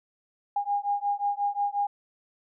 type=beating tone pair; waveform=sine; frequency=810 / 815.6 Hz; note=G#5 / G#5; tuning=-43 / -32 cents; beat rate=5.6 Hz; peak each=-28 dBFS; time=0.56-1.87 s; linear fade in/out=5 ms; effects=none